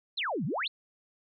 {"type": "exponential two-way sweep", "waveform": "sine", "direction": "down then up", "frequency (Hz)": [4435, 130.4, 4435], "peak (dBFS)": -29, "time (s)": [0.17, 0.68], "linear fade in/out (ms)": 10, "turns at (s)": 0.45, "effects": []}